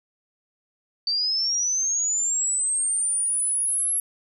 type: linear sweep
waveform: sine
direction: up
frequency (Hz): 4578 to 11260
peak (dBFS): -21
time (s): 1.07-4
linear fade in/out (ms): 2
effects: none